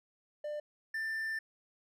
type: tone pair in turn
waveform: triangle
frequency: 596 / 1781.4 Hz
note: D5 / A6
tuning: +25 / +21 cents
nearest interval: octave + perfect fifth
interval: 1896 cents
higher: second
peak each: -34 / -32 dBFS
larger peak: second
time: 0.44-0.6 / 0.94-1.39 s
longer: second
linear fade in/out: 5 ms
effects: none

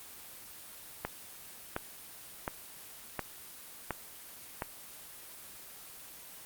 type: click train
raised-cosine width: 0.5 ms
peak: -17 dBFS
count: 6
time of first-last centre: 1.05-4.621 s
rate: 1.4 Hz
effects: white hiss -49 dBFS RMS until 6.45 s + Opus 24 kbps

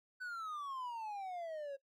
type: exponential sweep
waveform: triangle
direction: down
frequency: 1521 to 542 Hz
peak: -39 dBFS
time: 0.2-1.77 s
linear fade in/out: 20 ms
effects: noise-tail reverb RT60 0.1 s tail -20 dB re dry

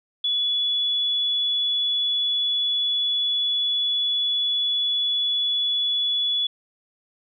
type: tone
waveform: sine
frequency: 3415 Hz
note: G#7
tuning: 48 cents sharp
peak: -20 dBFS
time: 0.24-6.47 s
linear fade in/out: 5 ms
effects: none

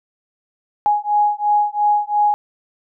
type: beating tone pair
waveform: sine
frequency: 830.6 / 833.5 Hz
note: G#5 / G#5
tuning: 0 / +6 cents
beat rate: 2.9 Hz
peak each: -17 dBFS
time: 0.86-2.34 s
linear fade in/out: 0 ms
effects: none

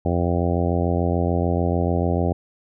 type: harmonic tone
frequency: 86.8 Hz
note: F2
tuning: 10 cents flat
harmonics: 1 / 2 / 3 / 4 / 5 / 6 / 7 / 8 / 9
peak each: -22 / -25 / -27 / -28 / -29 / -30 / -30 / -31 / -32 dBFS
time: 0.05-2.33 s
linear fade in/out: 5 ms
effects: none

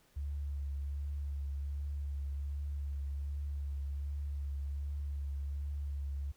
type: tone with vibrato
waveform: sine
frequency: 70.9 Hz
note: C#2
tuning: 40 cents sharp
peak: -35 dBFS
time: 0.16-6.32 s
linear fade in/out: 10 ms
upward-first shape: triangle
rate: 1.3 Hz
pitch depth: 28 cents each way
effects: pink hiss -68 dBFS RMS until 6.36 s

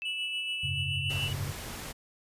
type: tone with pitch glide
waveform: sine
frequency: 2637 to 2694 Hz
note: E7 to E7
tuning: 0 to +37 cents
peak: -34 dBFS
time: 0.02-1.28 s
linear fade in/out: 0 ms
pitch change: +37 cents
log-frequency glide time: 0.65-1.07 s
type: tone with tremolo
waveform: triangle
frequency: 2939 Hz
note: F#7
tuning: 12 cents flat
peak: -30 dBFS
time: 0.05-1.33 s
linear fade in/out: 5 ms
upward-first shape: sine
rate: 7 Hz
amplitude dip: 50%
type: chord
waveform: sine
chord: F# suspended second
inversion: none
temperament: equal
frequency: 92.5 / 103.83 / 138.59 Hz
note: F#2 / G#2 / C#3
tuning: 0 / 0 / 0 cents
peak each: -36 / -38 / -35 dBFS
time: 0.63-1.52 s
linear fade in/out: 10 ms
type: noise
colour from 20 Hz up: pink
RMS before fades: -40 dBFS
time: 1.09-1.93 s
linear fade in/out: 20 ms
effects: resampled to 32000 Hz

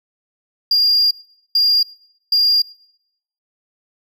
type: tone bursts at uneven times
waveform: triangle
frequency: 4809 Hz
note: D8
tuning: 40 cents sharp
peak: -9 dBFS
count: 3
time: 0.71-1.11 / 1.55-1.83 / 2.32-2.62 s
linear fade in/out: 5 ms
effects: noise-tail reverb RT60 0.8 s tail -25 dB re dry + tanh soft clip ceiling -5 dBFS

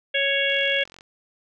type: harmonic tone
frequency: 554.4 Hz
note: C#5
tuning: in tune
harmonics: 1 / 3 / 4 / 5 / 6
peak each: -26 / -26 / -26 / -26 / -26 dBFS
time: 0.14-0.84 s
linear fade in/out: 10 ms
type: click train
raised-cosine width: 0.2 ms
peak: -28 dBFS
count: 24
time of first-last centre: 0.5-1.009 s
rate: 45.2 Hz
effects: none

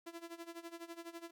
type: tone with tremolo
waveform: sawtooth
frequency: 336.5 Hz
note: E4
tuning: 36 cents sharp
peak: -40 dBFS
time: 0.06-1.31 s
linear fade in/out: 10 ms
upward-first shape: sine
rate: 12 Hz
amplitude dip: 85%
effects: none

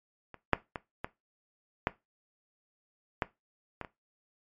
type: clicks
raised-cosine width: 0.5 ms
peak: -29 / -6 / -20 / -18 / -10 / -12 / -21 / -26 dBFS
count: 8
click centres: 0.343 / 0.533 / 0.758 / 1.045 / 1.871 / 3.222 / 3.813 / 3.848 s
effects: noise-tail reverb RT60 0.2 s tail -17 dB re dry + MP3 96 kbps

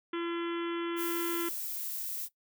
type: harmonic tone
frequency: 340 Hz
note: F4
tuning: 46 cents flat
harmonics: 1 / 3 / 4 / 5 / 6 / 7 / 8 / 9 / 10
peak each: -32 / -44 / -41 / -46 / -46 / -51 / -52 / -49 / -51 dBFS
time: 0.13-1.49 s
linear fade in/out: 5 ms
type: noise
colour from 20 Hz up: violet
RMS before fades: -37 dBFS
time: 0.96-2.29 s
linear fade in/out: 50 ms
effects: noise-tail reverb RT60 0.1 s tail -17 dB re dry

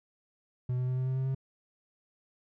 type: tone with pitch steps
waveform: triangle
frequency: 125.1 / 126.41 / 127.73 / 129.06 / 130.41 / 131.78 / 133.15 Hz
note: B2 / B2 / C3 / C3 / C3 / C3 / C3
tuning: +23 / +41 / -41 / -23 / -5 / +13 / +31 cents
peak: -26 dBFS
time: 0.69-1.348 s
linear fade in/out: 5 ms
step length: 94 ms
effects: none

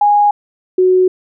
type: tone pair in turn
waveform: sine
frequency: 825 / 369.3 Hz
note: G#5 / F#4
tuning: -12 / -3 cents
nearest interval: octave + major second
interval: 1391 cents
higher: first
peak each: -7 dBFS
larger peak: neither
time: 0.01-0.31 / 0.78-1.08 s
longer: neither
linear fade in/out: 5 ms
effects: none

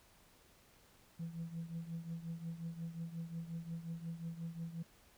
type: tone with tremolo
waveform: sine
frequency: 166.3 Hz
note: E3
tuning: 16 cents sharp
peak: -36 dBFS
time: 1.19-4.83 s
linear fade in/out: 10 ms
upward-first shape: triangle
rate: 5.6 Hz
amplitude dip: 85%
effects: tanh soft clip ceiling -37 dBFS + pink hiss -66 dBFS RMS until 5.17 s

